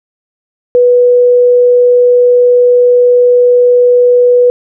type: tone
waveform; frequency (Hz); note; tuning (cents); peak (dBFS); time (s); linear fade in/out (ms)
sine; 490.8; B4; -11; -3; 0.75-4.5; 0
effects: none